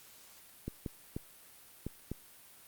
clicks, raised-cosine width 3 ms, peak -24 dBFS, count 5, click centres 0.68 / 0.862 / 1.165 / 1.866 / 2.116 s, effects white hiss -57 dBFS RMS until 2.67 s + Opus 48 kbps

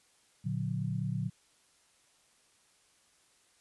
sine chord, Bb augmented, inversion none, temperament just, 116.54 / 145.68 / 182.1 Hz, Bb2 / D3 / F#3, 0 / -14 / -27 cents, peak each -35 / -35 / -36 dBFS, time 0.44-1.3 s, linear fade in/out 20 ms, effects white hiss -67 dBFS RMS until 3.6 s + resampled to 24000 Hz

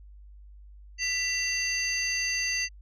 sine tone cluster, 1982 / 2728 / 4666 / 6180 Hz, B6 / F7 / D8 / G8, +6 / -41 / -12 / -26 cents, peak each -31 dBFS, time 0.98-2.69 s, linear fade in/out 50 ms, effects tanh soft clip ceiling -19 dBFS + added 50 Hz sine -46 dBFS peak until 2.81 s

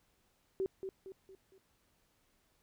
sine tone with echo, 383.2 Hz, G4, 39 cents flat, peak -31 dBFS, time 0.6-0.66 s, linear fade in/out 0 ms, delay 230 ms, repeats 4, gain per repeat -7 dB, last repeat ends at 1.58 s, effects pink hiss -74 dBFS RMS until 2.62 s

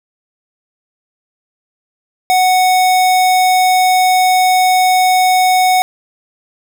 square tone, 740 Hz, F#5, in tune, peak -9 dBFS, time 2.3-5.82 s, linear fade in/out 0 ms, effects none

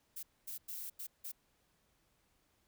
violet noise bursts at uneven times, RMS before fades -44 dBFS, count 5, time 0.16-0.23 / 0.47-0.58 / 0.68-0.9 / 0.99-1.07 / 1.24-1.32 s, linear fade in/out 10 ms, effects pink hiss -75 dBFS RMS until 2.67 s

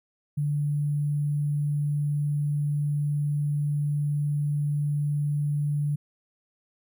sine tone with sample-and-hold, 146.5 Hz, D3, 4 cents flat, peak -23 dBFS, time 0.37-5.96 s, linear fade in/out 10 ms, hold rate 11025 Hz, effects none

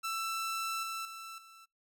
sawtooth tone with level steps, 1331 Hz, E6, 16 cents sharp, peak -30 / -33 / -40 / -50 dBFS, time 0.03-1.66 s, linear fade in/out 20 ms, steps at 0.83 / 1.05 / 1.38 s, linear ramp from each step 2 ms, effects noise-tail reverb RT60 0.2 s tail -26 dB re dry

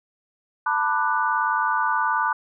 sine chord, B minor seventh, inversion third, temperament just, 889 / 987.8 / 1185.3 / 1481.6 Hz, A5 / B5 / D6 / F#6, +18 / 0 / +16 / +2 cents, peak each -25 dBFS, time 0.66-2.33 s, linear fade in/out 5 ms, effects none

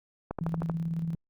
click train, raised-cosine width 1 ms, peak -18 dBFS, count 6, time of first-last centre 0.31-0.698 s, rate 12.9 Hz
sine tone with tremolo, 165.1 Hz, E3, 3 cents sharp, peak -27 dBFS, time 0.41-1.15 s, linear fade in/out 2 ms, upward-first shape square, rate 18 Hz, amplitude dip 40%
effects Opus 48 kbps

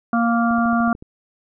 harmonic tone, 233.1 Hz, A#3, in tune, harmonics 1 / 3 / 5 / 6, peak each -17 / -22 / -24 / -25 dBFS, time 0.13-0.93 s, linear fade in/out 2 ms
click train, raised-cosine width 3 ms, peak -24 dBFS, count 8, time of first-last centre 0.51-1.025 s, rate 13.6 Hz
effects none

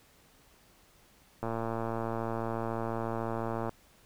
click train, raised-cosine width 1 ms, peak -20 dBFS, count 259, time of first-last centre 1.43-3.693 s, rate 114 Hz, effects pink hiss -62 dBFS RMS until 4.05 s

